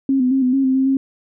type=tone with pitch steps; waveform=sine; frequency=270.3 / 252.5 / 267.5 / 252.5 / 270.8 / 261.6 / 265.3 / 269.2 Hz; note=C#4 / B3 / C4 / B3 / C#4 / C4 / C4 / C4; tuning=-44 / +39 / +38 / +39 / -40 / 0 / +24 / +49 cents; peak=-13 dBFS; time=0.09-0.97 s; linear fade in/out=2 ms; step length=110 ms; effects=none